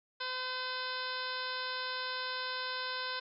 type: harmonic tone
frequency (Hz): 510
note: C5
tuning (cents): -44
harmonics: 1 / 2 / 3 / 4 / 5 / 6 / 7 / 8 / 9 / 10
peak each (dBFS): -46 / -41 / -40 / -49 / -48 / -48 / -45 / -44 / -50 / -45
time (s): 0.2-3.2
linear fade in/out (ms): 10
effects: none